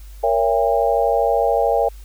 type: chord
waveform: sine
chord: A# diminished seventh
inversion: none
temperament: just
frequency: 466.2 / 559.4 / 671.3 / 805.5 Hz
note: A#4 / C#5 / E5 / G5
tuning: 0 / +16 / +31 / +47 cents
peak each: -20 dBFS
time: 0.23-1.89 s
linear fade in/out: 10 ms
effects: added 50 Hz sine -35 dBFS peak until 2.04 s + white hiss -51 dBFS RMS until 2.04 s